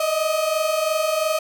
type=tone pair together; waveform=35% pulse; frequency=610.1 / 633 Hz; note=D#5 / D#5; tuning=-34 / +30 cents; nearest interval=minor second; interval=64 cents; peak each=-23 / -19 dBFS; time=0-1.39 s; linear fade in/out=5 ms; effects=none